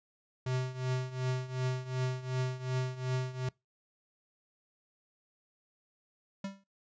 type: tone with tremolo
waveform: square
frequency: 128.4 Hz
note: C3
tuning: 32 cents flat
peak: -29 dBFS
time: 0.46-3.49 s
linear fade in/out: 5 ms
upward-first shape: triangle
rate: 2.7 Hz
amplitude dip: 85%
type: tone with exponential decay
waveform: square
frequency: 196 Hz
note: G3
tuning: in tune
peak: -33 dBFS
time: 6.44-6.64 s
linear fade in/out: 5 ms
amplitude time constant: 43 ms
effects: noise-tail reverb RT60 0.2 s tail -24 dB re dry + resampled to 16000 Hz